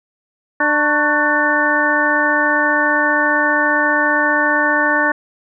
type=harmonic tone with a mistuned harmonic; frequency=297.5 Hz; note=D4; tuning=22 cents sharp; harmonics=1 / 2 / 3 / 4 / 5 / 6; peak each=-22 / -21 / -21 / -22 / -18 / -17 dBFS; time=0.6-5.12 s; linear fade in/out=5 ms; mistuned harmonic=4; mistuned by=-110 cents; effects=none